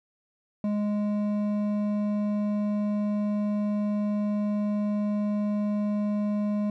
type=tone with hard clipping; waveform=sine; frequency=207.7 Hz; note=G#3; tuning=in tune; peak=-26 dBFS; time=0.64-6.7 s; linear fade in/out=2 ms; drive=8 dB; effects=none